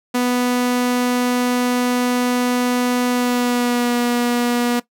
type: tone with pitch glide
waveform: sawtooth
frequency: 246.9 to 241.4 Hz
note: B3 to B3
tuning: 0 to -39 cents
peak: -12 dBFS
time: 0.14-4.8 s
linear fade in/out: 10 ms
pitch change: -39 cents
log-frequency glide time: 3.09-3.95 s
effects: noise-tail reverb RT60 0.1 s tail -17 dB re dry